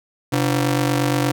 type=ring-modulated tone; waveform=sawtooth; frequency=210 Hz; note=G#3; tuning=19 cents sharp; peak=-10 dBFS; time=0.32-1.32 s; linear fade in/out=10 ms; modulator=80.7 Hz; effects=none